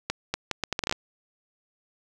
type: accelerating click train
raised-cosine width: 0.2 ms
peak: -9 dBFS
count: 11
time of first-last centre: 0.1-0.925 s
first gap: 240 ms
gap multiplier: 0.72
effects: none